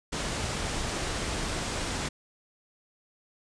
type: low-pass noise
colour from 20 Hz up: pink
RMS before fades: -32 dBFS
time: 0.12-2.09 s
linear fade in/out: 10 ms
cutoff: 9200 Hz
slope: 48 dB/octave
effects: none